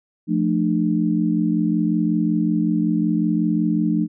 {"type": "chord", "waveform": "sine", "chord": "D minor", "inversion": "first", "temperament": "equal with one note detuned", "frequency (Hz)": [174.61, 220, 300.7], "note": ["F3", "A3", "D4"], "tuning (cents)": [0, 0, 41], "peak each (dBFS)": -21, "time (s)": [0.27, 4.08], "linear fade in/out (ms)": 50, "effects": []}